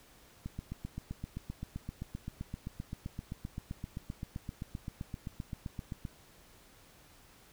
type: click train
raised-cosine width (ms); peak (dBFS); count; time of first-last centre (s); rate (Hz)
5; -26; 44; 0.46-6.052; 7.69
effects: pink hiss -60 dBFS RMS until 7.52 s